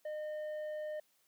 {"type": "tone with tanh clipping", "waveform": "triangle", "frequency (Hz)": 610, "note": "D#5", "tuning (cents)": -34, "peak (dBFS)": -39, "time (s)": [0.05, 1], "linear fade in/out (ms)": 5, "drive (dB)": 10, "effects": ["white hiss -73 dBFS RMS until 1.27 s", "high-pass 150 Hz 12 dB/octave"]}